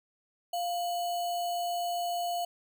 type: tone with sample-and-hold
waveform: sine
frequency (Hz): 698.5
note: F5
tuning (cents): 0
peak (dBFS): -29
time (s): 0.53-2.45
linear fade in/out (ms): 5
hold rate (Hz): 3675
effects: none